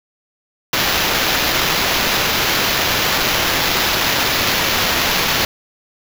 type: noise with sample-and-hold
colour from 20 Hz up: violet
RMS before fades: -17 dBFS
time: 0.73-5.45 s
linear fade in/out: 2 ms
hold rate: 8820 Hz
effects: none